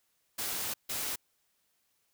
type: noise bursts at uneven times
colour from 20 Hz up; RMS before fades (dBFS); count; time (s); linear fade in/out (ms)
white; -35; 2; 0.38-0.74 / 0.89-1.16; 10
effects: white hiss -75 dBFS RMS until 2.13 s